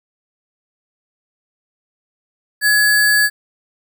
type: tone with sample-and-hold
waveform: sine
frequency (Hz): 1690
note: G#6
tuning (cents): +30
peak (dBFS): -10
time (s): 2.61-3.3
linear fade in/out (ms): 50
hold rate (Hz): 6300
effects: none